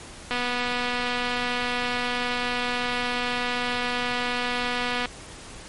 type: click train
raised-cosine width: 0.3 ms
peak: -11 dBFS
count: 1164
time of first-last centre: 0.31-5.057 s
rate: 245 Hz
effects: pink hiss -42 dBFS RMS until 5.68 s + MP3 48 kbps